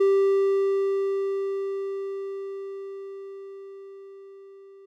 triangle tone with level ramp, 392 Hz, G4, in tune, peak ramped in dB -14 to -44 dBFS, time 0-4.86 s, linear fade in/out 10 ms, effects none

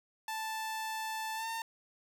sawtooth tone with pitch glide, 880 to 906.3 Hz, A5 to A#5, 0 to -49 cents, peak -32 dBFS, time 0.28-1.62 s, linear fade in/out 2 ms, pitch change +51 cents, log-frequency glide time 1.35-1.48 s, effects none

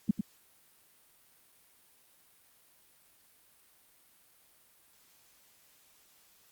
sine tone with echo, 208.2 Hz, G#3, 5 cents sharp, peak -20 dBFS, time 0.09-0.11 s, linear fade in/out 5 ms, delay 100 ms, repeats 1, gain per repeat -7 dB, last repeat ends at 0.21 s, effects white hiss -64 dBFS RMS until 6.51 s + Opus 48 kbps

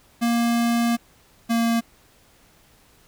square tone pair in turn, 234.7 / 231.1 Hz, A#3 / A#3, +12 / -15 cents, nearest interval unison, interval 27 cents, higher first, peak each -19 dBFS, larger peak neither, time 0.21-0.97 / 1.49-1.81 s, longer first, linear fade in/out 20 ms, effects pink hiss -56 dBFS RMS until 3.07 s

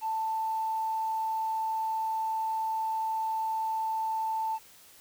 triangle tone, 885 Hz, A5, 10 cents sharp, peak -24 dBFS, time 0.01-4.59 s, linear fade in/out 50 ms, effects tanh soft clip ceiling -26 dBFS + white hiss -55 dBFS RMS until 5 s

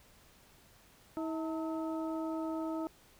harmonic tone with a mistuned harmonic, 321.3 Hz, E4, 44 cents flat, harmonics 1 / 2 / 3 / 4, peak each -35 / -41 / -45 / -47 dBFS, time 1.17-2.87 s, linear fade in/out 0 ms, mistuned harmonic 3, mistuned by -110 cents, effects pink hiss -62 dBFS RMS until 3.19 s

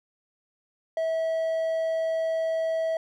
triangle tone, 649 Hz, E5, 27 cents flat, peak -22 dBFS, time 0.97-2.97 s, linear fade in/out 2 ms, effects none

